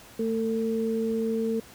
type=tone pair together; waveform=sine; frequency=223.5 / 450.2 Hz; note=A3 / A4; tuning=+27 / +40 cents; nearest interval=octave; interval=1213 cents; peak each=-27 dBFS; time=0.19-1.6 s; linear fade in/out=5 ms; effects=pink hiss -49 dBFS RMS until 1.74 s + high-pass 60 Hz 12 dB/octave